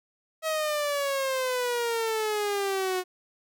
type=exponential sweep; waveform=sawtooth; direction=down; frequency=642 to 363.1 Hz; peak=-22 dBFS; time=0.42-3.04 s; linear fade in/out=50 ms; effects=none